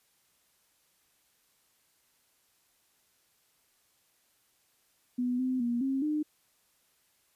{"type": "tone with pitch steps", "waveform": "sine", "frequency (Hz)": [247.3, 256.9, 238.5, 268.4, 302.8], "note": ["B3", "C4", "A#3", "C4", "D#4"], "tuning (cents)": [3, -32, 40, 44, -47], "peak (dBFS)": -27, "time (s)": [5.18, 6.23], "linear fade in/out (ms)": 10, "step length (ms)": 210, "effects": ["white hiss -70 dBFS RMS until 7.35 s", "resampled to 32000 Hz"]}